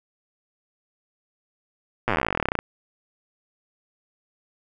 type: slowing click train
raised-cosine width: 0.5 ms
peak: -7 dBFS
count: 28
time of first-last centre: 2.08-2.59 s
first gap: 8 ms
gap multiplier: 1.06
effects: none